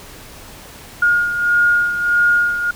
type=beating tone pair; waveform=sine; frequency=1426 / 1427.6 Hz; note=F6 / F6; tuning=+36 / +38 cents; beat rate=1.6 Hz; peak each=-13 / -20 dBFS; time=1.02-2.71 s; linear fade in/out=5 ms; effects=pink hiss -38 dBFS RMS until 2.75 s